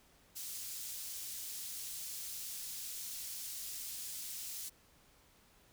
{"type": "high-pass noise", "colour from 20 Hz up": "pink", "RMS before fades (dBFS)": -44, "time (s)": [0.35, 4.7], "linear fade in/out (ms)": 20, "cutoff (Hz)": 5700, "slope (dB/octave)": 12, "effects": ["pink hiss -66 dBFS RMS until 5.72 s"]}